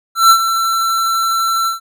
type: tone with ADSR envelope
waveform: square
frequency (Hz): 1344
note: E6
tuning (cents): +33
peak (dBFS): -4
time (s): 0.15-1.8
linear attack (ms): 150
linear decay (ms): 77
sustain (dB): -10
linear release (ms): 130
effects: none